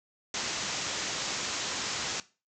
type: low-pass noise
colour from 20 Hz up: white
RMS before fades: -34 dBFS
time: 0.34-2.2 s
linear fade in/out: 2 ms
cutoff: 7400 Hz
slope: 96 dB/octave
effects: noise-tail reverb RT60 0.3 s tail -18 dB re dry + high-pass 80 Hz 12 dB/octave